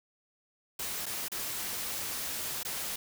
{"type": "noise with dropouts", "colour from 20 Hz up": "white", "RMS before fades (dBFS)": -36, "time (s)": [0.79, 2.96], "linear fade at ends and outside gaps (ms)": 5, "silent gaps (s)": [[1.058, 1.063], [1.284, 1.317], [2.632, 2.649]], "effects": []}